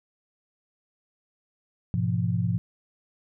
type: chord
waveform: sine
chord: F diminished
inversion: first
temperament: equal with one note detuned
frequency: 103.83 / 123.47 / 172.71 Hz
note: Ab2 / Cb3 / F3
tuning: 0 / 0 / -19 cents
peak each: -27 dBFS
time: 1.94-2.58 s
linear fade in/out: 0 ms
effects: none